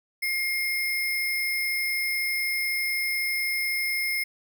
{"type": "tone with sample-and-hold", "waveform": "sine", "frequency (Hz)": 2128, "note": "C7", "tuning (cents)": 29, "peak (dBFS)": -24, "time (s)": [0.22, 4.24], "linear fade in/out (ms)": 10, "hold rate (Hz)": 7350, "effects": []}